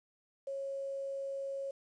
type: tone with quantisation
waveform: sine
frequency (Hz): 548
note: C#5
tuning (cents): -20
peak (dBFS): -36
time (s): 0.47-1.71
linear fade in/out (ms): 5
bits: 10
effects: resampled to 22050 Hz